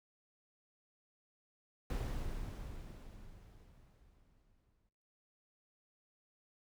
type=noise with exponential decay; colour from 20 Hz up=brown; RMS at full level=-36 dBFS; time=1.9-4.89 s; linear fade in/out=2 ms; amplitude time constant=650 ms; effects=noise-tail reverb RT60 0.9 s tail -21 dB re dry